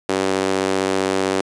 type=tone with high-pass filter; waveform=sawtooth; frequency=95.5 Hz; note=G2; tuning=45 cents flat; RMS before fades=-20 dBFS; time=0.09-1.41 s; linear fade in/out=0 ms; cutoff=360 Hz; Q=1.7; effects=resampled to 22050 Hz + 7-bit